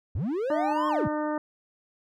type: linear two-way sweep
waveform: triangle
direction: up then down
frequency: 65.41 to 1100 to 65.41 Hz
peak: -24 dBFS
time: 0.15-1.08 s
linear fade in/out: 5 ms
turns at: 0.88 s
type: harmonic tone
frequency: 302.4 Hz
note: D#4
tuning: 49 cents flat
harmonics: 1 / 2 / 3 / 4 / 5 / 6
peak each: -29 / -31 / -34 / -37 / -42 / -44 dBFS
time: 0.5-1.38 s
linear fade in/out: 2 ms
effects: none